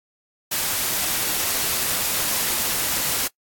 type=noise; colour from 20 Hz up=white; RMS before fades=-23 dBFS; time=0.51-3.28 s; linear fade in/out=10 ms; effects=noise-tail reverb RT60 0.1 s tail -25 dB re dry + AAC 64 kbps